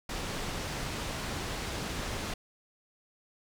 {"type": "low-pass noise", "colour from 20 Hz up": "pink", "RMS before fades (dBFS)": -36, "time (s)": [0.09, 2.34], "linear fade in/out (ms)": 5, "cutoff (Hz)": 7300, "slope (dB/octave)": 12, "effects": []}